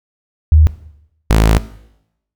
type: tone pair in turn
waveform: sine / sawtooth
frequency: 77.4 / 54.2 Hz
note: D#2 / A1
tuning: -9 / -25 cents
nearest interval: tritone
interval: 616 cents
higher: first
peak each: -4 dBFS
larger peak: neither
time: 0.52-0.67 / 1.3-1.58 s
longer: second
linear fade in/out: 0 ms
effects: noise-tail reverb RT60 0.8 s tail -17 dB re dry